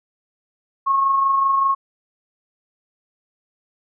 sine tone with amplitude modulation, 1090 Hz, C#6, 29 cents flat, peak -13 dBFS, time 0.86-1.75 s, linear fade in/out 20 ms, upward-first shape sine, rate 25.2 Hz, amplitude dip 35%, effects none

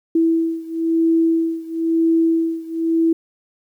sine beating tone pair, 328 / 329 Hz, E4 / E4, -9 / -3 cents, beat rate 1 Hz, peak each -17 / -19 dBFS, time 0.15-3.13 s, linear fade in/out 5 ms, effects 9-bit

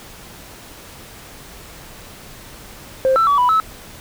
sine tone with pitch steps, 526 / 1332 / 1141 / 988 / 1300 Hz, C5 / E6 / C#6 / B5 / E6, +9 / +18 / +50 / 0 / -24 cents, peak -10 dBFS, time 3.05-3.6 s, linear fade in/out 0 ms, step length 110 ms, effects tanh soft clip ceiling -9 dBFS + pink hiss -39 dBFS RMS until 4 s

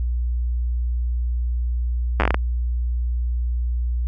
slowing click train, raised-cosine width 0.5 ms, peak -3 dBFS, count 8, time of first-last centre 2.2-2.344 s, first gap 9 ms, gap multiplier 1.27, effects added 60 Hz sine -19 dBFS peak until 4.07 s + MP3 64 kbps

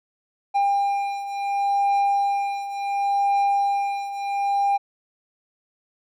triangle beating tone pair, 800 / 800.7 Hz, G5 / G5, +35 / +37 cents, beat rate 0.7 Hz, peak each -19 / -24 dBFS, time 0.54-4.78 s, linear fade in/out 20 ms, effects none

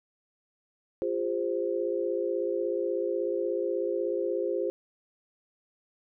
sine chord, F minor, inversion none, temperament equal with one note detuned, 349.2 / 405.6 / 523.3 Hz, F4 / Ab4 / C5, 0 / -41 / 0 cents, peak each -31 dBFS, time 1.02-4.7 s, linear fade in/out 0 ms, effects none

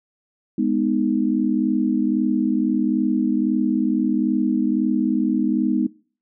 sine chord, G# minor, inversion none, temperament just, 207.7 / 249.2 / 311.5 Hz, G#3 / B3 / D#4, 0 / +16 / +2 cents, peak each -22 / -21 / -22 dBFS, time 0.58-5.87 s, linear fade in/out 5 ms, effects noise-tail reverb RT60 0.4 s tail -21 dB re dry

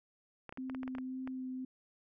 clicks, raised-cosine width 0.5 ms, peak -30 dBFS, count 10, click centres 0.493 / 0.525 / 0.574 / 0.698 / 0.748 / 0.832 / 0.878 / 0.951 / 0.984 / 1.275 s
sine tone with vibrato, 258.6 Hz, C4, 20 cents flat, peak -38 dBFS, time 0.58-1.65 s, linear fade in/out 5 ms, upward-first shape sine, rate 1.9 Hz, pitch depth 11 cents each way
effects none

